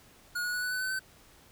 square tone with pitch steps, 1444 / 1458.2 / 1472.6 / 1487.2 / 1501.8 / 1516.7 / 1531.6 Hz, F#6 / F#6 / F#6 / F#6 / F#6 / F#6 / G6, -43 / -26 / -9 / +8 / +25 / +42 / -41 cents, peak -31 dBFS, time 0.35-0.994 s, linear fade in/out 10 ms, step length 92 ms, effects pink hiss -58 dBFS RMS until 1.51 s

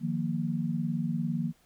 sine chord, Eb suspended second, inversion none, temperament equal with one note detuned, 155.56 / 175.52 / 233.1 Hz, Eb3 / F3 / Bb3, 0 / +9 / 0 cents, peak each -32 dBFS, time 0-1.53 s, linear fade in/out 50 ms, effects pink hiss -65 dBFS RMS until 1.65 s

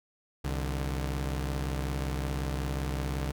sawtooth tone pair together, 65.41 / 148.2 Hz, C2 / D3, 0 / +16 cents, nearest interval octave + major second, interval 1416 cents, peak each -27 / -32 dBFS, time 0.44-3.32 s, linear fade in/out 10 ms, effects none

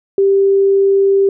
sine tone, 392.9 Hz, G4, 4 cents sharp, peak -8 dBFS, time 0.18-1.29 s, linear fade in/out 2 ms, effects none

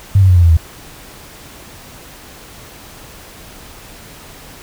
sine tone with pitch steps, 98.2 / 94.42 / 90.78 / 87.28 / 83.92 / 80.69 Hz, G2 / F#2 / F#2 / F2 / E2 / E2, +4 / +36 / -32 / -1 / +31 / -36 cents, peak -5 dBFS, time 0.15-0.57 s, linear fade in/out 5 ms, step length 70 ms, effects pink hiss -37 dBFS RMS until 4.62 s

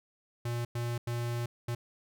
square tone bursts at uneven times, 119.1 Hz, A#2, 38 cents sharp, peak -32 dBFS, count 4, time 0.45-0.65 / 0.75-0.98 / 1.07-1.46 / 1.68-1.75 s, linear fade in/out 5 ms, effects none

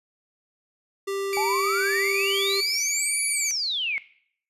square tone, 393.6 Hz, G4, 7 cents sharp, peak -27 dBFS, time 1.07-2.61 s, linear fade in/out 10 ms
sawtooth tone with vibrato, 2300 Hz, D7, 37 cents flat, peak -24 dBFS, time 1.33-3.51 s, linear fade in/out 0 ms, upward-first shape sine, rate 18 Hz, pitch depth 27 cents each way
sine exponential two-way sweep, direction up then down, 815 to 10700 to 2122 Hz, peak -24 dBFS, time 1.37-3.98 s, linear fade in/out 0 ms, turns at 3.25 s
effects noise-tail reverb RT60 0.6 s tail -18 dB re dry + resampled to 32000 Hz

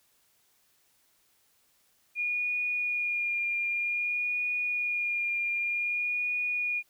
sine tone with vibrato, 2429 Hz, D#7, 42 cents flat, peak -27 dBFS, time 2.15-6.83 s, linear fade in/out 50 ms, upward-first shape sine, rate 0.53 Hz, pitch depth 19 cents each way, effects white hiss -68 dBFS RMS until 6.89 s

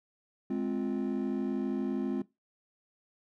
triangle chord, F minor, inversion first, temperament just, 209.5 / 261.9 / 349.2 Hz, Ab3 / C4 / F4, +15 / +2 / 0 cents, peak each -31 / -30 / -33 dBFS, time 0.5-2.22 s, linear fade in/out 5 ms, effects noise-tail reverb RT60 0.2 s tail -19 dB re dry + tanh soft clip ceiling -22 dBFS

